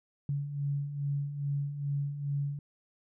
sine beating tone pair, 140.3 / 142.7 Hz, C#3 / D3, +21 / -49 cents, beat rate 2.4 Hz, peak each -38 / -31 dBFS, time 0.29-2.59 s, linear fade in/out 2 ms, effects none

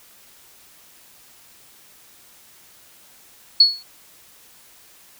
sine tone with exponential decay, 4376 Hz, C#8, 23 cents flat, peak -5 dBFS, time 3.6-3.83 s, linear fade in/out 5 ms, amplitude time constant 50 ms, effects white hiss -50 dBFS RMS until 5.19 s

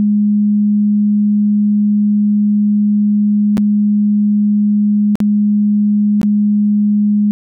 sine tone with dropouts, 207.7 Hz, G#3, in tune, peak -9 dBFS, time 0-7.31 s, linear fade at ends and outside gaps 0 ms, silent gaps 3.571-3.579 / 5.155-5.203 / 6.215-6.231 s, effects none

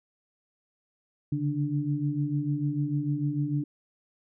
sine tone cluster, 140.8 / 147.5 / 294.4 Hz, C#3 / D3 / D4, +27 / +8 / +4 cents, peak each -30 dBFS, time 1.32-3.64 s, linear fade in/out 5 ms, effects none

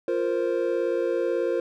triangle chord, F suspended fourth, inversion none, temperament just, 349.2 / 465.6 / 523.8 Hz, F4 / Bb4 / C5, 0 / -2 / +2 cents, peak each -25 dBFS, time 0.08-1.6 s, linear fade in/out 2 ms, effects none

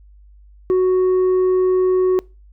sine tone with tanh clipping, 370 Hz, F#4, in tune, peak -13 dBFS, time 0.7-2.19 s, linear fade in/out 0 ms, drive 3 dB, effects noise-tail reverb RT60 0.3 s tail -25 dB re dry + added 50 Hz sine -43 dBFS peak until 2.52 s

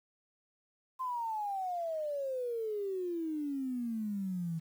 sine exponential sweep, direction down, 1046.5 to 160 Hz, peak -33 dBFS, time 0.99-4.6 s, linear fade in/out 20 ms, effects 10-bit

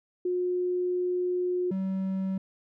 sine / triangle tone pair in turn, 360 / 190.7 Hz, F#4 / G3, -47 / -47 cents, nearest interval major seventh, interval 1100 cents, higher first, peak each -25 / -25 dBFS, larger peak neither, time 0.25-1.71 / 1.71-2.38 s, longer first, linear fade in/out 5 ms, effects none

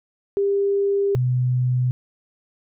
sine tone pair in turn, 399.1 / 125.71 Hz, G4 / B2, +31 / +31 cents, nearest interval octave + minor sixth, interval 2000 cents, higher first, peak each -17 dBFS, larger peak neither, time 0.37-1.15 / 1.15-1.91 s, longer first, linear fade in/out 0 ms, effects none

